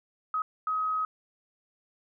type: tone bursts at uneven times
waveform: sine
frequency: 1267 Hz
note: D#6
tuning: 31 cents sharp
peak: -26 dBFS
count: 2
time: 0.34-0.42 / 0.67-1.05 s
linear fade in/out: 2 ms
effects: none